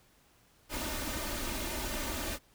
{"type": "noise with comb filter", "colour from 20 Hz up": "pink", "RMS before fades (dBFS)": -36, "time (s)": [0.69, 2.39], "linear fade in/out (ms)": 50, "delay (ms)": 3.3, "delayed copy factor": 0.65, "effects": ["pink hiss -65 dBFS RMS until 2.54 s"]}